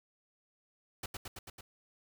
pink noise with echo, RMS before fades -40 dBFS, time 1.03-1.06 s, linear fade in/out 5 ms, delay 110 ms, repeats 5, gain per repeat -2 dB, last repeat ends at 1.61 s, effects none

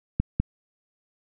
clicks, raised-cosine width 5 ms, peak -9 dBFS, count 2, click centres 0.2 / 0.4 s, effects none

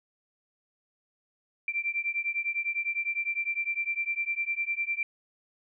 sine beating tone pair, 2349 / 2358.9 Hz, D7 / D7, 0 / +7 cents, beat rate 9.9 Hz, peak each -31 dBFS, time 1.68-5.03 s, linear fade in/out 2 ms, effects none

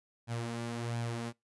sawtooth tone with flanger, 117.4 Hz, A#2, 13 cents sharp, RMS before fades -37 dBFS, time 0.27-1.33 s, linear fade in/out 50 ms, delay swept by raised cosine 1.2 to 5.1 ms, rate 1.4 Hz, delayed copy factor +0.5, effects noise-tail reverb RT60 0.2 s tail -25 dB re dry + resampled to 24000 Hz

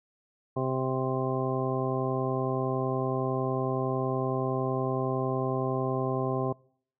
harmonic tone, 130.81 Hz, C3, in tune, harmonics 1 / 2 / 3 / 4 / 5 / 6 / 8, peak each -31 / -34 / -32 / -36 / -35 / -38 / -36 dBFS, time 0.56-6.53 s, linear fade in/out 10 ms, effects noise-tail reverb RT60 0.6 s tail -25 dB re dry

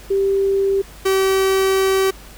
sine / 45% pulse tone pair in turn, 392 / 384.2 Hz, G4 / G4, 0 / -35 cents, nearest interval unison, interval 35 cents, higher first, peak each -14 dBFS, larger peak neither, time 0.1-0.82 / 1.05-2.11 s, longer second, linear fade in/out 10 ms, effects added 50 Hz sine -41 dBFS peak until 2.37 s + pink hiss -42 dBFS RMS until 2.37 s

